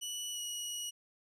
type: tone with pitch glide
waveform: 20% pulse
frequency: 2952 to 2913 Hz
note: F#7 to F#7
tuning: -5 to -28 cents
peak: -32 dBFS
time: 0.01-0.91 s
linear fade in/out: 20 ms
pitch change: -23 cents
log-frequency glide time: 0.32-0.39 s
effects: none